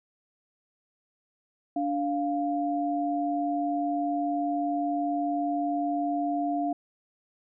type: tone pair together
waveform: sine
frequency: 290.5 / 698.5 Hz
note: D4 / F5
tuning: -19 / 0 cents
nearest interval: octave + minor third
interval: 1519 cents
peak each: -28 dBFS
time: 1.76-6.73 s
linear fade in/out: 5 ms
effects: none